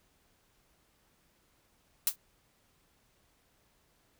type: noise with exponential decay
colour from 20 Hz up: blue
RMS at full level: -22 dBFS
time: 2.07-2.16 s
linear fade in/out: 2 ms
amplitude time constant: 18 ms
effects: pink hiss -70 dBFS RMS until 4.19 s